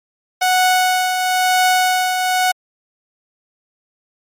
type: tone with tremolo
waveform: sawtooth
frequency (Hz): 738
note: F#5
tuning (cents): -5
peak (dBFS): -7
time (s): 0.41-2.52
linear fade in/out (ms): 10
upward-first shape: triangle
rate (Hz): 1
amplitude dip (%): 50
effects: MP3 64 kbps